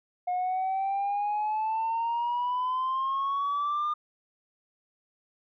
sine exponential sweep, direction up, 717 to 1213 Hz, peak -24 dBFS, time 0.27-3.94 s, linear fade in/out 10 ms, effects tanh soft clip ceiling -24 dBFS

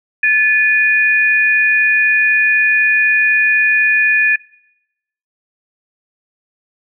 sine tone pair together, 1734 / 2458 Hz, A6 / D#7, -26 / -22 cents, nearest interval tritone, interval 604 cents, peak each -12 dBFS, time 0.23-4.36 s, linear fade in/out 5 ms, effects noise-tail reverb RT60 0.9 s tail -23 dB re dry

